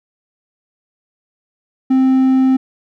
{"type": "tone with hard clipping", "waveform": "triangle", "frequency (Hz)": 262.1, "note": "C4", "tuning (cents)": 3, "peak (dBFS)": -10, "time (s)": [1.9, 2.57], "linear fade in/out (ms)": 10, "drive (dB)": 6, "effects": []}